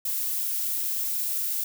violet noise, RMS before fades -28 dBFS, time 0.05-1.64 s, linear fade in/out 5 ms, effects none

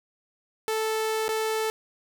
sawtooth tone with dropouts, 439.1 Hz, A4, 4 cents flat, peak -21 dBFS, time 0.68-1.7 s, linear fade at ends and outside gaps 0 ms, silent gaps 1.281-1.29 s, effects 10-bit

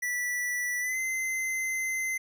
square tone with pitch glide, 1962 to 2064 Hz, B6 to C7, -12 to -24 cents, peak -29 dBFS, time 0.02-2.18 s, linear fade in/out 10 ms, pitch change +88 cents, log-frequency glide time 0.8-0.98 s, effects none

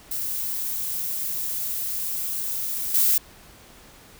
violet noise with level steps, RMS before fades -28 / -19 dBFS, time 0.11-3.18 s, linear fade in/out 5 ms, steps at 2.94 s, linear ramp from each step 5 ms, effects pink hiss -49 dBFS RMS until 4.19 s

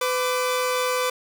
sawtooth tone pair together, 503 / 1172.4 Hz, B4 / D6, +32 / -3 cents, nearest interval octave + minor third, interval 1465 cents, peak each -19 / -23 dBFS, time 0.01-1.1 s, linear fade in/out 5 ms, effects 8-bit

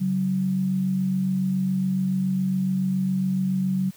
sine tone pair together, 140.84 / 188 Hz, C#3 / F#3, +28 / +28 cents, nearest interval perfect fourth, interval 500 cents, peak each -30 / -21 dBFS, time 0-3.91 s, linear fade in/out 20 ms, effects white hiss -52 dBFS RMS until 3.96 s

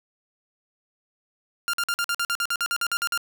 sawtooth tone bursts, 1396.9 Hz, F6, in tune, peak -19 dBFS, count 15, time 1.68-3.176 s, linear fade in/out 0 ms, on 54 ms, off 49 ms, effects none

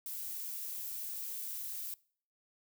violet noise, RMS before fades -41 dBFS, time 0.06-1.94 s, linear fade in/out 2 ms, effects noise-tail reverb RT60 0.5 s tail -23 dB re dry

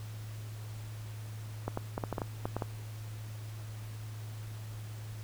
clicks, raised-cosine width 1 ms, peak -19 dBFS, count 10, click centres 1.68 / 1.774 / 1.979 / 2.038 / 2.127 / 2.182 / 2.218 / 2.455 / 2.566 / 2.622 s, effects added 108 Hz sine -40 dBFS peak until 5.23 s + pink hiss -53 dBFS RMS until 5.23 s

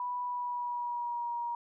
sine tone with pitch glide, 984 to 948.8 Hz, B5 to A#5, -7 to +30 cents, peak -32 dBFS, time 0-1.55 s, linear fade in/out 2 ms, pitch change -63 cents, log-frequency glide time 0.23-1.31 s, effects none

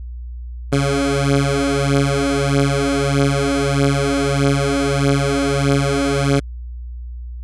15% pulse beating tone pair, 138.59 / 140.19 Hz, C#3 / C#3, 0 / +20 cents, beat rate 1.6 Hz, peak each -12 / -11 dBFS, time 0.72-6.4 s, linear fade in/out 10 ms, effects added 60 Hz sine -27 dBFS peak until 7.43 s + resampled to 24000 Hz

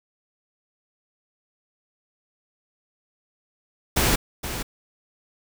pink noise with echo, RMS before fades -20 dBFS, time 3.96-4.16 s, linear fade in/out 10 ms, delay 470 ms, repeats 1, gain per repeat -10 dB, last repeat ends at 4.63 s, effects none

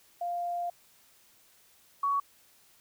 sine tone pair in turn, 698.5 / 1122.3 Hz, F5 / C#6, 0 / +21 cents, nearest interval minor sixth, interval 821 cents, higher second, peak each -30 / -25 dBFS, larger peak second, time 0.21-0.7 / 2.03-2.2 s, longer first, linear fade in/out 5 ms, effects white hiss -62 dBFS RMS until 2.8 s

